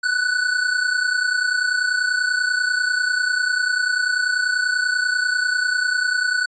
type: tone pair together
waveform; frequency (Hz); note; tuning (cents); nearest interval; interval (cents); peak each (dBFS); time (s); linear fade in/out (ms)
square; 1480 / 1510.2; F#6 / F#6; 0 / +35; unison; 35; -20 / -24; 0.03-6.46; 10
effects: resampled to 16000 Hz